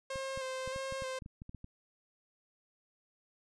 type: tone with vibrato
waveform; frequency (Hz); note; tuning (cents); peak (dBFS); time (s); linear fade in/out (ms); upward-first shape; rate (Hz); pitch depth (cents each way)
sawtooth; 528; C5; +16; -33; 0.1-1.19; 5; square; 1.6; 22
type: clicks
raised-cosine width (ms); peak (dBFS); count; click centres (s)
5; -34; 12; 0.158 / 0.375 / 0.676 / 0.761 / 0.924 / 1.022 / 1.222 / 1.261 / 1.419 / 1.494 / 1.547 / 1.644
effects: resampled to 22050 Hz